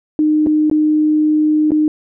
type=tone with dropouts; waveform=sine; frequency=305.8 Hz; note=D#4; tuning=30 cents flat; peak=-10 dBFS; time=0.19-1.88 s; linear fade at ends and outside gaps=1 ms; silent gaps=0.463-0.469 / 0.699-0.713 / 1.707-1.718 s; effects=none